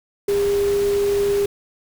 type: tone in noise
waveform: sine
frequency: 403.1 Hz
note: G4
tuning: 48 cents sharp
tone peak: -16 dBFS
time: 0.28-1.46 s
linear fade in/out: 5 ms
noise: pink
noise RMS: -32 dBFS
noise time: 0.28-1.46 s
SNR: +13 dB
effects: none